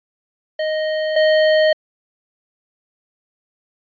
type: tone pair in turn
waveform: square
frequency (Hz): 622.3 / 622.3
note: D#5 / D#5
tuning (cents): 0 / 0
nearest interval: unison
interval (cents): 0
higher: neither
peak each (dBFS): -19 / -12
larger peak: second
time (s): 0.59-1.16 / 1.16-1.73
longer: neither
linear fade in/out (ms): 5
effects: resampled to 11025 Hz